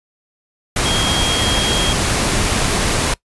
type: tone in noise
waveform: sine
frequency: 3254 Hz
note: G#7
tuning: 36 cents flat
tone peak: -19 dBFS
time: 0.85-1.93 s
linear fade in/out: 5 ms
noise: pink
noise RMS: -17 dBFS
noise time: 0.76-3.14 s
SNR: -5 dB
effects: noise-tail reverb RT60 0.1 s tail -22 dB re dry + resampled to 24000 Hz